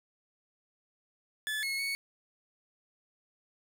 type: tone with pitch steps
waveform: 30% pulse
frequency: 1729 / 2177 / 2219 Hz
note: A6 / C#7 / C#7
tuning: -31 / -32 / +1 cents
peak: -29 dBFS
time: 1.47-1.95 s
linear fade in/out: 0 ms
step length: 160 ms
effects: none